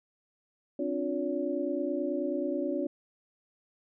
sine tone cluster, 265.5 / 294.9 / 354.3 / 570 Hz, C4 / D4 / F4 / C#5, +25 / +7 / +25 / +48 cents, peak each -35 / -33 / -34 / -34 dBFS, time 0.79-2.87 s, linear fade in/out 5 ms, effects none

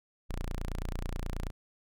sawtooth tone, 29.29 Hz, A#0, 9 cents sharp, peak -29 dBFS, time 0.29-1.51 s, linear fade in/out 20 ms, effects none

